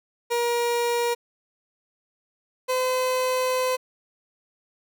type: tone pair in turn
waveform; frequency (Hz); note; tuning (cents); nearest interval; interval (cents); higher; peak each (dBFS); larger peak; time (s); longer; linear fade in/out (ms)
30% pulse; 475.2 / 511; A#4 / C5; +33 / -41; minor second; 126; second; -19; neither; 0.3-1.15 / 2.68-3.77; second; 20
effects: none